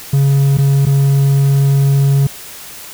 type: tone with dropouts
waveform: triangle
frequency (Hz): 138.59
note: C#3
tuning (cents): 0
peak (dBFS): -6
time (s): 0.13-2.27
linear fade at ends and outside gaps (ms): 5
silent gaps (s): 0.573-0.584 / 0.855-0.866
effects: white hiss -32 dBFS RMS until 2.93 s